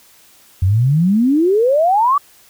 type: exponential sweep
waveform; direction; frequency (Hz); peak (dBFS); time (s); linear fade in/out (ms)
sine; up; 87.31 to 1179; -10; 0.62-2.18; 5
effects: white hiss -48 dBFS RMS until 2.49 s